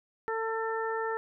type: harmonic tone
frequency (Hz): 447.6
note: A4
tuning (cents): +30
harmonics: 1 / 2 / 3 / 4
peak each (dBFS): -32 / -35 / -37 / -38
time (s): 0.28-1.17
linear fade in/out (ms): 0
effects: none